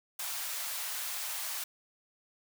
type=high-pass noise; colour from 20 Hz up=white; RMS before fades=-37 dBFS; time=0.19-1.64 s; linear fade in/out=5 ms; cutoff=670 Hz; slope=24 dB/octave; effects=none